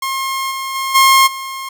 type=tone with level steps; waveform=sawtooth; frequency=1071 Hz; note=C6; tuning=40 cents sharp; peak=-14 / -17 / -14 / -3 / -20 dBFS; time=0.02-1.69 s; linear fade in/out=5 ms; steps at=0.5 / 0.74 / 0.94 / 1.26 s; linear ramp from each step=20 ms; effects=none